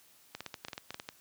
clicks, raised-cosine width 0.2 ms, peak -22 dBFS, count 12, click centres 0.35 / 0.406 / 0.463 / 0.542 / 0.649 / 0.684 / 0.732 / 0.779 / 0.906 / 0.944 / 0.999 / 1.089 s, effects white hiss -62 dBFS RMS until 1.2 s + high-pass 80 Hz 12 dB/octave

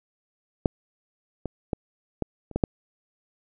clicks, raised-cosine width 2 ms, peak -6 / -16 / -12 / -12 / -27 / -11 / -6 dBFS, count 7, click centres 0.658 / 1.457 / 1.732 / 2.223 / 2.513 / 2.56 / 2.638 s, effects none

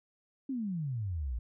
sine exponential sweep, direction down, 279.3 to 55 Hz, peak -32 dBFS, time 0.49-1.39 s, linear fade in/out 5 ms, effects none

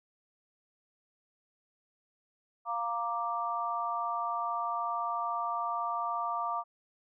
sine chord, Bb major, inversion second, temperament equal, 698.5 / 932.3 / 1174.7 Hz, F5 / Bb5 / D6, 0 / 0 / 0 cents, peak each -36 / -36 / -33 dBFS, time 2.65-6.64 s, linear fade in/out 50 ms, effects none

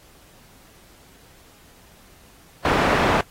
white low-pass noise, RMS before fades -20 dBFS, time 2.65-3.21 s, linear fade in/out 2 ms, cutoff 1300 Hz, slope 12 dB/octave, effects pink hiss -52 dBFS RMS until 3.3 s + AAC 48 kbps

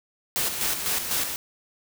white noise with tremolo, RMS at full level -25 dBFS, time 0.36-1.36 s, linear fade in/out 0 ms, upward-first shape square, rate 4 Hz, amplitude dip 50%, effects none

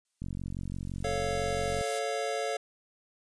blue noise with exponential growth, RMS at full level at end -37 dBFS, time 0.05-1.99 s, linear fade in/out 2 ms, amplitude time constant 420 ms
click train, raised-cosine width 5 ms, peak -25 dBFS, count 74, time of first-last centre 0.22-1.81 s, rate 45.9 Hz
square chord, A augmented, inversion none, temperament equal, 440 / 554.4 / 698.5 Hz, A4 / C#5 / E#5, 0 / 0 / 0 cents, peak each -35 dBFS, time 1.04-2.57 s, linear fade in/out 5 ms
effects resampled to 22050 Hz

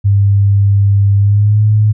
sine tone with pitch glide, 100 to 106.56 Hz, G2 to G#2, +35 to +45 cents, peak -6 dBFS, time 0.04-1.93 s, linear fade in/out 20 ms, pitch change +110 cents, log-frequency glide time 1.17-1.63 s, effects none

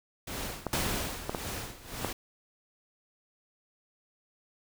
pink noise with tremolo, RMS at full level -36 dBFS, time 0.27-2.13 s, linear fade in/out 5 ms, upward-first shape sine, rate 1.8 Hz, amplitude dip 85%
clicks, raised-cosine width 1 ms, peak -16 dBFS, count 4, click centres 0.667 / 1.295 / 1.348 / 2.047 s
pink noise with exponential decay, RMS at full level -28 dBFS, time 0.73-2.11 s, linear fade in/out 1 ms, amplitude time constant 300 ms
effects none

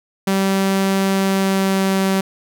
sawtooth tone with pitch glide, 193.7 to 192.25 Hz, G3 to G3, -20 to -33 cents, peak -11 dBFS, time 0.27-2.21 s, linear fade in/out 5 ms, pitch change -13 cents, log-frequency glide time 1.1-2.03 s, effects none

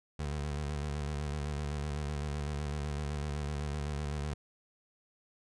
25% pulse tone with vibrato, 73.4 Hz, D2, in tune, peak -30 dBFS, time 0.19-4.34 s, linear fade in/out 5 ms, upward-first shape square, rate 7.9 Hz, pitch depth 50 cents each way, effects resampled to 22050 Hz

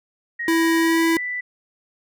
sine tone with pitch glide, 1881 to 1981.4 Hz, A#6 to B6, +15 to +5 cents, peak -24 dBFS, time 0.39-1.41 s, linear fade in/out 10 ms, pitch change +90 cents, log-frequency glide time 0.8-1.06 s
square tone, 329.6 Hz, E4, in tune, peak -17 dBFS, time 0.48-1.17 s, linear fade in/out 2 ms
effects none

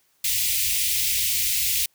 white band-stop noise, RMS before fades -23 dBFS, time 0.24-1.86 s, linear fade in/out 5 ms, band 120 to 2100 Hz, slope 48 dB/octave, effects white hiss -65 dBFS RMS until 1.94 s

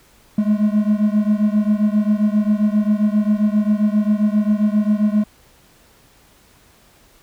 triangle beating tone pair, 207.7 / 215.2 Hz, G#3 / A3, 0 / -38 cents, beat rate 7.5 Hz, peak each -14 / -16 dBFS, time 0.38-5.24 s, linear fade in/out 5 ms, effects pink hiss -52 dBFS RMS until 7.22 s

